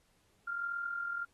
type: tone with amplitude modulation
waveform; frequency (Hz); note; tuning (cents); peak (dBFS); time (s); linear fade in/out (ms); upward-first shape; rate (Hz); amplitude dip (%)
sine; 1395; F6; -2; -32; 0.47-1.25; 10; sine; 41.5; 55
effects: pink hiss -72 dBFS RMS until 1.33 s + AAC 32 kbps